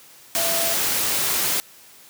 sine tone in noise, 670 Hz, E5, 28 cents sharp, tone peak -27 dBFS, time 0.36-0.73 s, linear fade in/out 0 ms, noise white, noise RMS -22 dBFS, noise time 0.35-1.6 s, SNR -8 dB, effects white hiss -48 dBFS RMS until 2.09 s + high-pass 100 Hz 12 dB/octave

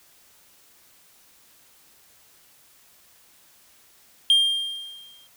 triangle tone with exponential decay, 3200 Hz, G7, 35 cents sharp, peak -11 dBFS, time 4.3-5.27 s, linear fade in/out 1 ms, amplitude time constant 210 ms, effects white hiss -56 dBFS RMS until 5.36 s

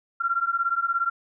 sine beating tone pair, 1365 / 1382 Hz, F6 / F6, -40 / -19 cents, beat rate 17 Hz, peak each -25 dBFS, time 0.2-1.1 s, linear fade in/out 10 ms, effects none

